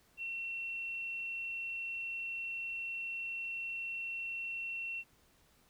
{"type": "tone", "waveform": "sine", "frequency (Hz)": 2716, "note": "F7", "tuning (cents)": -49, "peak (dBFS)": -37, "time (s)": [0.17, 5.04], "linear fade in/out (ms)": 50, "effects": ["pink hiss -68 dBFS RMS until 5.69 s"]}